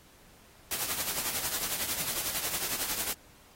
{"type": "noise with tremolo", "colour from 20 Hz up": "white", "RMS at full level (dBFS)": -30, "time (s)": [0.71, 3.13], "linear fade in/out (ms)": 2, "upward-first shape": "triangle", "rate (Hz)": 11, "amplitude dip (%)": 65, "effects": ["pink hiss -58 dBFS RMS until 3.55 s", "AAC 48 kbps"]}